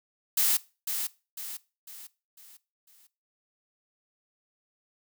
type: noise with echo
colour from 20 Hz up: blue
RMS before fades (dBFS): -24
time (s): 0.37-0.57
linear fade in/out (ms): 5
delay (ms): 500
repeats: 5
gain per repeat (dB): -7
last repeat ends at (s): 3.07
effects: noise-tail reverb RT60 0.3 s tail -19 dB re dry